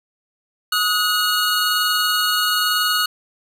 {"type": "tone cluster", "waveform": "square", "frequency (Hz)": [1264, 1456, 2894, 4347], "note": ["D#6", "F#6", "F#7", "C#8"], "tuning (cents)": [27, -28, -39, -35], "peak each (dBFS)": -23, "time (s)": [0.72, 3.06], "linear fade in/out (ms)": 5, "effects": []}